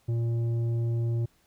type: tone with tanh clipping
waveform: sine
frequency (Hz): 116.54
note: A#2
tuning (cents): 0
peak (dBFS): -26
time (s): 0.08-1.26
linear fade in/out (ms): 10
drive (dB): 8
effects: pink hiss -66 dBFS RMS until 1.46 s